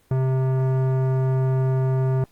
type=tone with tanh clipping; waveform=sine; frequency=131.1 Hz; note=C3; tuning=4 cents sharp; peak=-20 dBFS; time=0.11-2.24 s; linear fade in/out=2 ms; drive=16 dB; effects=pink hiss -60 dBFS RMS until 2.31 s + Opus 24 kbps